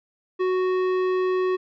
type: tone with tanh clipping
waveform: sine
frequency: 370 Hz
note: F#4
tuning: in tune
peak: -22 dBFS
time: 0.39-1.57 s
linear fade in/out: 20 ms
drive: 14 dB
effects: none